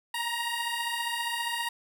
15% pulse beating tone pair, 932.3 / 947.3 Hz, A#5 / A#5, 0 / +28 cents, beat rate 15 Hz, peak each -26 / -26 dBFS, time 0.14-1.69 s, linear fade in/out 5 ms, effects none

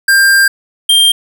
square tone pair in turn, 1593 / 3186 Hz, G6 / G7, +27 / +27 cents, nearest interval octave, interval 1200 cents, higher second, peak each -6 dBFS, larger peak neither, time 0.08-0.48 / 0.89-1.12 s, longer first, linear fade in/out 5 ms, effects none

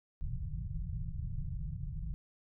pink low-pass noise, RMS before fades -38 dBFS, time 0.21-2.14 s, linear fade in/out 0 ms, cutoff 170 Hz, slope 96 dB/octave, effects none

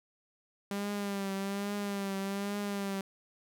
sawtooth tone with vibrato, 199.3 Hz, G3, 29 cents sharp, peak -29 dBFS, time 0.71-3.01 s, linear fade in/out 2 ms, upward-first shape triangle, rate 1.2 Hz, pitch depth 50 cents each way, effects none

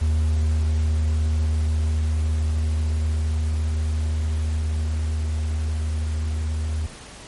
triangle tone with level ramp, 77.78 Hz, D#2, in tune, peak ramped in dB -15 to -20 dBFS, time 0.01-6.87 s, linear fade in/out 10 ms, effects pink hiss -41 dBFS RMS until 7.27 s + MP3 48 kbps

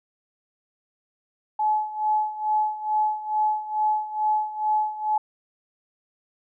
sine tone with tremolo, 855 Hz, A5, 50 cents flat, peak -18 dBFS, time 1.59-5.18 s, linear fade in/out 5 ms, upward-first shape sine, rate 2.3 Hz, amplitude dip 80%, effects none

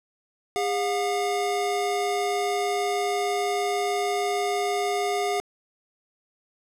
square tone pair together, 406.1 / 717.7 Hz, G#4 / F5, -39 / +47 cents, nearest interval minor seventh, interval 986 cents, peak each -27 dBFS, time 0.56-5.4 s, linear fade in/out 0 ms, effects low-pass 11000 Hz 12 dB/octave + 10-bit

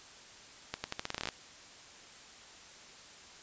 accelerating click train, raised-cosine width 0.2 ms, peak -17 dBFS, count 13, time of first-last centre 0.74-1.288 s, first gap 100 ms, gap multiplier 0.84, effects white hiss -53 dBFS RMS until 3.42 s + resampled to 16000 Hz

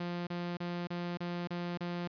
sawtooth tone bursts, 174.6 Hz, F3, in tune, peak -31 dBFS, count 7, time 0-2.076 s, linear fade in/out 5 ms, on 270 ms, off 31 ms, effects resampled to 11025 Hz

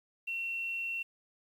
sine tone with frequency modulation, 2720 Hz, F7, 46 cents flat, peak -33 dBFS, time 0.27-1.03 s, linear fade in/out 10 ms, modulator 82.9 Hz, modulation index 0.29, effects 10-bit

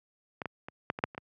clicks, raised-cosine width 0.5 ms, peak -20 / -19 / -25 / -14 / -22 / -9 / -30 / -21 dBFS, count 8, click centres 0.418 / 0.457 / 0.685 / 0.901 / 0.989 / 1.039 / 1.148 / 1.179 s, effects high-pass 100 Hz 12 dB/octave

